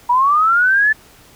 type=linear sweep; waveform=sine; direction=up; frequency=948 to 1760 Hz; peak=-10 dBFS; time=0.09-0.93 s; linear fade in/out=10 ms; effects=pink hiss -46 dBFS RMS until 1.35 s